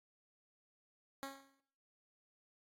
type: tone with exponential decay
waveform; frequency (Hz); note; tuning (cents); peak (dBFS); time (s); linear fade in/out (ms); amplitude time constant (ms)
10% pulse; 273.1; C#4; -26; -32; 1.23-1.6; 0; 79
effects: noise-tail reverb RT60 0.8 s tail -22 dB re dry + AAC 48 kbps